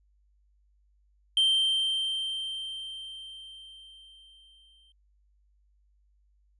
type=tone with exponential decay; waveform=triangle; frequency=3136 Hz; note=G7; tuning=in tune; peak=-18 dBFS; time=1.37-4.92 s; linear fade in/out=2 ms; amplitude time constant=770 ms; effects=added 50 Hz sine -63 dBFS peak until 6.59 s + resampled to 24000 Hz